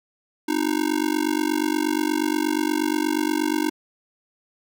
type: tone with amplitude modulation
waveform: square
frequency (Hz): 308.8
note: D#4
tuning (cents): -13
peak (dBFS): -17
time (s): 0.48-3.7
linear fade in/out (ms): 10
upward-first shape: sine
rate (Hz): 48.4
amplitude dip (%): 100
effects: none